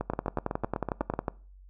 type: two click trains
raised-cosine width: 1 ms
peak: -14 / -16 dBFS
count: 14 / 10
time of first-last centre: 0.1-1.282 / 0.01-1.138 s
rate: 11 / 7.98 Hz
effects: noise-tail reverb RT60 0.4 s tail -22 dB re dry + added 47 Hz sine -49 dBFS peak until 1.69 s